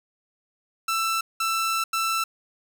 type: tone bursts at uneven times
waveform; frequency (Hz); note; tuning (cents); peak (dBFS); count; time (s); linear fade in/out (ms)
sawtooth; 1332; E6; +18; -19; 3; 0.88-1.21 / 1.4-1.84 / 1.93-2.24; 5
effects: none